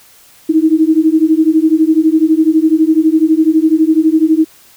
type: beating tone pair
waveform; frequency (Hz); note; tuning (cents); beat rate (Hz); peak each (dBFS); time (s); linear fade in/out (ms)
sine; 311.1 / 323.1; D#4 / E4; 0 / -35; 12; -10; 0.49-4.45; 10
effects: white hiss -44 dBFS RMS until 4.76 s